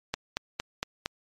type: click train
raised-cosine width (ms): 0.2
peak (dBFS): -11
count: 5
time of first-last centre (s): 0.14-1.06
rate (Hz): 4.35
effects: MP3 64 kbps